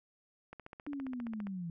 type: click train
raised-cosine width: 0.5 ms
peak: -32 dBFS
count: 15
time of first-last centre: 0.53-1.47 s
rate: 14.9 Hz
type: linear sweep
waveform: sine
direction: down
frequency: 293.7 to 163.4 Hz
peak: -37 dBFS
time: 0.87-1.7 s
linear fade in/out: 2 ms
effects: none